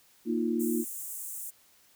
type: chord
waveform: sine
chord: Bb suspended fourth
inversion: none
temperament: equal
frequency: 233.1 / 311.1 / 349.2 Hz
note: Bb3 / Eb4 / F4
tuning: 0 / 0 / 0 cents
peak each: -29 / -32 / -31 dBFS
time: 0.25-0.85 s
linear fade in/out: 50 ms
type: high-pass noise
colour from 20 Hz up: pink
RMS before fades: -39 dBFS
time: 0.59-1.51 s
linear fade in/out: 20 ms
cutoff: 7300 Hz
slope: 48 dB/octave
effects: white hiss -62 dBFS RMS until 1.95 s